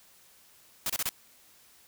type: noise bursts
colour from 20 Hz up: white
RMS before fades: -30 dBFS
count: 4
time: 0.86-1.092 s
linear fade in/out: 2 ms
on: 37 ms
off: 28 ms
effects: white hiss -59 dBFS RMS until 1.87 s